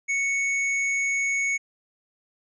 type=tone; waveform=square; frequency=2217 Hz; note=C#7; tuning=in tune; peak=-23 dBFS; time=0.08-1.58 s; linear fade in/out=20 ms; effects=resampled to 16000 Hz